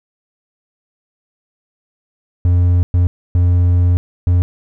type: tone bursts at uneven times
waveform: triangle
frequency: 88.4 Hz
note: F2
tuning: 22 cents sharp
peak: -7 dBFS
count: 4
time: 2.45-2.83 / 2.94-3.07 / 3.35-3.97 / 4.27-4.42 s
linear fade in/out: 0 ms
effects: none